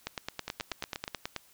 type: two click trains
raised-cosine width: 0.2 ms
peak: -18 / -16 dBFS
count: 6 / 13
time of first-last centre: 0.48-1.079 / 0.07-1.363 s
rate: 8.35 / 9.28 Hz
effects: white hiss -61 dBFS RMS until 1.53 s